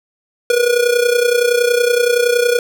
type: tone with amplitude modulation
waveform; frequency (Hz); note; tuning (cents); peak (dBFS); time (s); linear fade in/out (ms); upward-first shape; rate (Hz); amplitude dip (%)
square; 482.6; B4; -40; -9; 0.5-2.59; 2; sine; 30.7; 70
effects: none